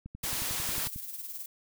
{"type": "click train", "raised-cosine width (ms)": 5, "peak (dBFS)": -29, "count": 11, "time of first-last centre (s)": [0.06, 0.961], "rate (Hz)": 11.1}
{"type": "noise", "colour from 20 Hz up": "white", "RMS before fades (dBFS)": -33, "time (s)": [0.23, 0.88], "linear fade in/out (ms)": 10}
{"type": "noise with tremolo", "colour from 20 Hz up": "violet", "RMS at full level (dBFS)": -38, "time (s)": [0.66, 1.46], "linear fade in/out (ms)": 5, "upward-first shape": "sine", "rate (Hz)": 19, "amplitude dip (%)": 55}
{"effects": []}